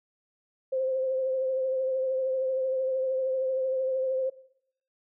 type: tone with vibrato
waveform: sine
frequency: 523.3 Hz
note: C5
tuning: in tune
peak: -25 dBFS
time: 0.72-4.3 s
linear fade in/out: 10 ms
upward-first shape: triangle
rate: 13 Hz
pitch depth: 31 cents each way
effects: noise-tail reverb RT60 0.7 s tail -19 dB re dry